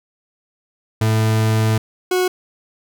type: tone pair in turn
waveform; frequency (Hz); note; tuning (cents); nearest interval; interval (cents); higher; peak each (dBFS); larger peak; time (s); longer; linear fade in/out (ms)
40% pulse; 110 / 366.3; A2 / F#4; 0 / -17; octave + major sixth; 2083; second; -13 / -14; first; 1.01-1.78 / 2.11-2.28; first; 5
effects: none